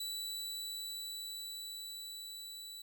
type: tone with level ramp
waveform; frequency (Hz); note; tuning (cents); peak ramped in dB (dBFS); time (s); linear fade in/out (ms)
sawtooth; 3951; B7; 0; -35 to -43; 0-2.82; 5
effects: none

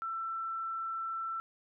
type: tone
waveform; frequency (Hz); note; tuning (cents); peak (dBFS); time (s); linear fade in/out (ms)
sine; 1337; E6; +24; -34; 0.02-1.4; 0
effects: none

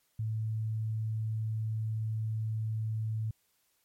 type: tone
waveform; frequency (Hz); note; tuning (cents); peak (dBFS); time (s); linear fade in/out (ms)
sine; 110; A2; 0; -30; 0.19-3.31; 5
effects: white hiss -73 dBFS RMS until 3.84 s + MP3 64 kbps

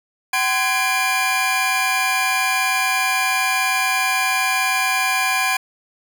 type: tone cluster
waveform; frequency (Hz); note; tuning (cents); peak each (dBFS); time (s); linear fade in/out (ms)
40% pulse; 759 / 1032 / 1660 / 2395; F#5 / C6 / G#6 / D7; +44 / -24 / -1 / +33; -23 / -23 / -23 / -20; 0.33-5.57; 5
effects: none

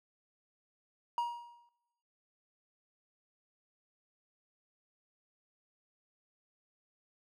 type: tone with exponential decay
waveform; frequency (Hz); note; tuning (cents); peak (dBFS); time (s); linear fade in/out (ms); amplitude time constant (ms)
triangle; 950; A#5; +33; -26; 1.18-1.69; 1; 110
effects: noise-tail reverb RT60 1.0 s tail -24 dB re dry

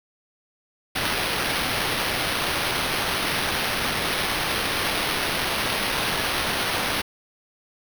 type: noise with sample-and-hold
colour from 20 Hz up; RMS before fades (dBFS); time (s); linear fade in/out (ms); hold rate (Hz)
blue; -25; 0.95-7.02; 10; 7350
effects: none

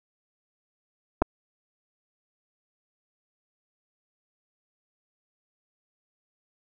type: clicks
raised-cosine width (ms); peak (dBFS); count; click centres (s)
1; -8; 2; 1.219 / 1.222
effects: none

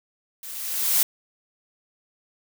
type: noise with level ramp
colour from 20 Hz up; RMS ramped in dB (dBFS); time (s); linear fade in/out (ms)
blue; -38 to -18; 0.43-1.03; 2
effects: none

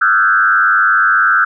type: tone with frequency modulation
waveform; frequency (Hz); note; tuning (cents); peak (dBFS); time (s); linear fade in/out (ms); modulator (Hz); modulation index
sine; 1436; F6; +48; -8; 0.01-1.45; 10; 98.7; 1.6
effects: none

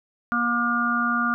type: harmonic tone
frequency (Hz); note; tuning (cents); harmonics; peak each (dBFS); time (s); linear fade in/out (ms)
238.2; A#3; +38; 1 / 3 / 5 / 6; -26 / -34 / -24 / -24; 0.32-1.34; 0
effects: none

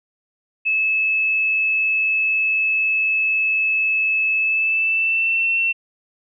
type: tone with pitch glide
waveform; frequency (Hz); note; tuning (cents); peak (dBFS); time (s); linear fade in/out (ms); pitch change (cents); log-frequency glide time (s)
sine; 2602 to 2702; E7 to E7; -23 to +42; -16; 0.65-5.73; 20; +65; 4.37-5.52
effects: none

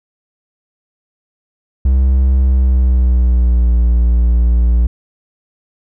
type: tone with pitch glide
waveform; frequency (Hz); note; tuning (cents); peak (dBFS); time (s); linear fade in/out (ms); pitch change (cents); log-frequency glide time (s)
triangle; 65.41 to 58.95; C2 to A#1; 0 to +20; -6; 1.85-4.87; 5; -180; 2.4-3.74
effects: none

